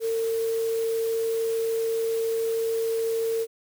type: tone in noise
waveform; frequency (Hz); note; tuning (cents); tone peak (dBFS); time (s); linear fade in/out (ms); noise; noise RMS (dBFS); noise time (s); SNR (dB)
sine; 453.4; A#4; -48; -23; 0-3.47; 50; white; -41; 0-3.47; +15
effects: none